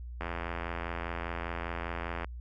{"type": "click train", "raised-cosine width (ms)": 0.5, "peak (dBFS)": -20, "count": 174, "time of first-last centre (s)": [0.21, 2.245], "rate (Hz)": 85, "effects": ["added 60 Hz sine -39 dBFS peak until 2.4 s"]}